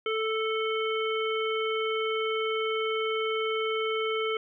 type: harmonic tone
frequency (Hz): 440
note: A4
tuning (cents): 0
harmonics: 1 / 3 / 5 / 7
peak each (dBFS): -28 / -33 / -35 / -36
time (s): 0.06-4.37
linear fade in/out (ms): 2
effects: 11-bit